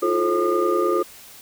sine tone cluster, 324.4 / 354.1 / 436.4 / 537 / 1214 Hz, E4 / F4 / A4 / C5 / D#6, -28 / +24 / -14 / +45 / -43 cents, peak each -29 / -20 / -23 / -25 / -23 dBFS, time 0.02-1.03 s, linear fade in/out 10 ms, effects tanh soft clip ceiling -10 dBFS + white hiss -44 dBFS RMS until 1.41 s

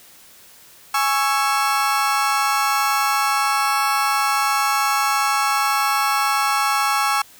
35% pulse chord, C# minor, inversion second, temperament just, 831.5 / 1108.7 / 1330.5 Hz, G#5 / C#6 / E6, +2 / 0 / +16 cents, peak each -20 dBFS, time 0.94-7.22 s, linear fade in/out 5 ms, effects white hiss -47 dBFS RMS until 7.39 s

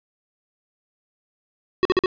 square tone bursts, 371.1 Hz, F#4, 5 cents sharp, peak -15 dBFS, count 4, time 1.83-2.059 s, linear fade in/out 0 ms, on 22 ms, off 47 ms, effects resampled to 11025 Hz + 8-bit

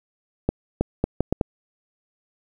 accelerating click train, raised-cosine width 2 ms, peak -6 dBFS, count 6, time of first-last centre 0.49-1.412 s, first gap 320 ms, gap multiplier 0.72, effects 8-bit

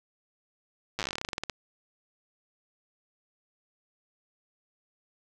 slowing click train, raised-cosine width 0.2 ms, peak -14 dBFS, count 20, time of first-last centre 0.99-1.498 s, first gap 8 ms, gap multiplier 1.12, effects none

